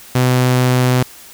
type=tone; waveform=sawtooth; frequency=126.4 Hz; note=B2; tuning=41 cents sharp; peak=-7 dBFS; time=0.15-1.03 s; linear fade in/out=5 ms; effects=white hiss -39 dBFS RMS until 1.33 s